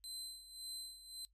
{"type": "tone with tremolo", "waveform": "25% pulse", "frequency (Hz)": 4069, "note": "C8", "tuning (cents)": -49, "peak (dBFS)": -39, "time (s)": [0.04, 1.25], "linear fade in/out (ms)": 0, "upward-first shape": "sine", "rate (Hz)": 1.8, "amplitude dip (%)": 75, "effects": ["noise-tail reverb RT60 0.1 s tail -18 dB re dry", "added 50 Hz sine -70 dBFS peak until 1.33 s"]}